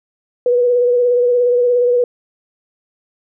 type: tone with vibrato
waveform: sine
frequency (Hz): 488.6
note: B4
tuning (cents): -19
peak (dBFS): -10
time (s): 0.46-2.04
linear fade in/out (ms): 2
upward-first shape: sine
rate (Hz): 17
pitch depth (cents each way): 28
effects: none